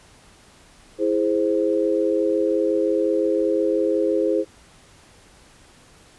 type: chord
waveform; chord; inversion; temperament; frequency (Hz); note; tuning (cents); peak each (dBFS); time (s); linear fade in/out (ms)
sine; E augmented; none; equal; 329.6 / 415.3 / 523.3; E4 / G#4 / B#4; 0 / 0 / 0; -22; 0.98-4.45; 50
effects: pink hiss -51 dBFS RMS until 6.18 s + resampled to 24000 Hz